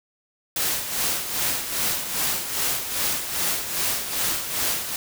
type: noise with tremolo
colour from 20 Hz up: white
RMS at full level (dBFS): -23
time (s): 0.56-4.96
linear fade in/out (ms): 2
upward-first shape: sine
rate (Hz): 2.5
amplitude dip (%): 60
effects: none